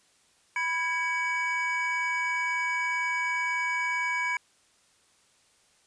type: tone cluster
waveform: triangle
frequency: 990 / 1647 / 2271 Hz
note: B5 / G#6 / C#7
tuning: +4 / -15 / +41 cents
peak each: -30 / -31 / -27 dBFS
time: 0.56-4.37 s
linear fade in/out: 2 ms
effects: white hiss -64 dBFS RMS until 5.86 s + resampled to 22050 Hz